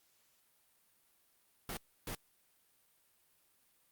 pink noise bursts at uneven times, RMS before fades -41 dBFS, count 2, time 1.69-1.77 / 2.07-2.15 s, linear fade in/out 2 ms, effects white hiss -72 dBFS RMS until 3.91 s + Opus 48 kbps

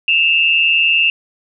sine tone pair together, 2630 / 2790 Hz, E7 / F7, -5 / -2 cents, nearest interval minor second, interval 103 cents, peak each -13 dBFS, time 0.08-1.1 s, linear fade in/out 2 ms, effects none

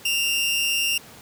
sawtooth tone pair together, 2643 / 2800 Hz, E7 / F7, +4 / +4 cents, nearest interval minor second, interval 100 cents, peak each -25 / -18 dBFS, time 0.05-0.98 s, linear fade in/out 5 ms, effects pink hiss -45 dBFS RMS until 1.21 s + high-pass 100 Hz 12 dB/octave

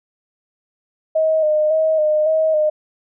sine tone with vibrato, 622.3 Hz, D#5, in tune, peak -13 dBFS, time 1.15-2.7 s, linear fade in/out 10 ms, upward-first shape square, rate 1.8 Hz, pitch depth 31 cents each way, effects none

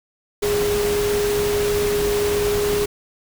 sine tone in noise, 412.5 Hz, G#4, 12 cents flat, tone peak -18 dBFS, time 0.42-2.86 s, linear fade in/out 10 ms, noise pink, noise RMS -26 dBFS, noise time 0.42-2.86 s, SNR +5 dB, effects none

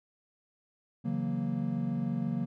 triangle chord, F# dominant seventh, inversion second, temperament equal, 138.59 / 164.81 / 185 / 233.1 Hz, C#3 / E3 / F#3 / A#3, 0 / 0 / 0 / 0 cents, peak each -34 / -35 / -33 / -31 dBFS, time 1.04-2.46 s, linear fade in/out 20 ms, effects none

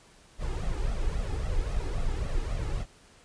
brown noise with flanger, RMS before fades -29 dBFS, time 0.38-2.86 s, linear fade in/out 50 ms, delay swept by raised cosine 1.5 to 2.43 ms, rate 3.7 Hz, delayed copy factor +0.65, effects pink hiss -57 dBFS RMS until 3.24 s + resampled to 22050 Hz

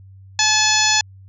harmonic tone, 860 Hz, A5, 40 cents flat, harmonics 1 / 2 / 3 / 4 / 5 / 6 / 7 / 8, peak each -22 / -22 / -22 / -22 / -22 / -22 / -22 / -22 dBFS, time 0.39-1.01 s, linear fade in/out 2 ms, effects added 96 Hz sine -40 dBFS peak until 1.28 s

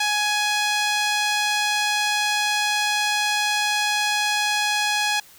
sawtooth tone with band-pass filter, 836 Hz, G#5, 11 cents sharp, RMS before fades -22 dBFS, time 0-5.2 s, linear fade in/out 5 ms, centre 3700 Hz, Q 0.63, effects white hiss -49 dBFS RMS until 5.38 s

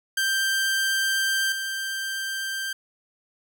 sawtooth tone with level steps, 1573 Hz, G6, 6 cents sharp, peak -18 / -24 dBFS, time 0.17-2.73 s, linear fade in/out 5 ms, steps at 1.52 s, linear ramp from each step 2 ms, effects none

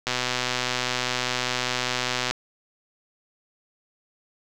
click train, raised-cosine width 0.2 ms, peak -7 dBFS, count 281, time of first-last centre 0.07-2.31 s, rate 125 Hz, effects none

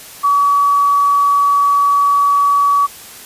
sine tone, 1138 Hz, C#6, 45 cents sharp, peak -9 dBFS, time 0.23-2.87 s, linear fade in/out 20 ms, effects white hiss -35 dBFS RMS until 3.25 s + resampled to 32000 Hz

